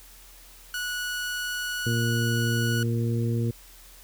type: tone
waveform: sawtooth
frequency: 1468 Hz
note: F#6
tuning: 14 cents flat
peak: -25 dBFS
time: 0.74-2.83 s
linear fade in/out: 2 ms
type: harmonic tone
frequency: 116.54 Hz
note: A#2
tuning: in tune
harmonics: 1 / 2 / 3 / 4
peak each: -24 / -30 / -34 / -36 dBFS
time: 1.86-3.51 s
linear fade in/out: 5 ms
effects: added 42 Hz sine -51 dBFS peak until 4.03 s + white hiss -51 dBFS RMS until 4.03 s